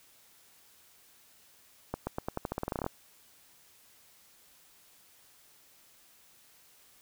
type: accelerating click train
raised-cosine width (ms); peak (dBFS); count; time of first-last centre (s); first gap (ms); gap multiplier
1; -18; 16; 1.94-2.864; 130; 0.88
effects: white hiss -61 dBFS RMS until 7.01 s